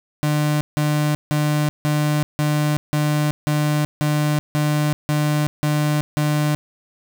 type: tone bursts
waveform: 35% pulse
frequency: 150 Hz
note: D3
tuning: 37 cents sharp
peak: -15 dBFS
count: 12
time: 0.23-6.55 s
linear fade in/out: 0 ms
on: 380 ms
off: 160 ms
effects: none